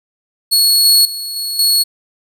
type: tone with level steps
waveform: sawtooth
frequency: 4356 Hz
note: C#8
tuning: 31 cents flat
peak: -6 / -4 / -19 / -16 / -7 dBFS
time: 0.51-1.84 s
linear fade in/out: 20 ms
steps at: 0.85 / 1.05 / 1.36 / 1.59 s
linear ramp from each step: 2 ms
effects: none